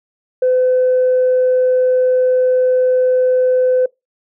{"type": "tone", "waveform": "sine", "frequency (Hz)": 508, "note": "B4", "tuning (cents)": 49, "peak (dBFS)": -9, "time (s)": [0.42, 3.86], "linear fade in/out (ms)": 5, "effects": ["noise-tail reverb RT60 0.2 s tail -24 dB re dry", "tanh soft clip ceiling -7 dBFS"]}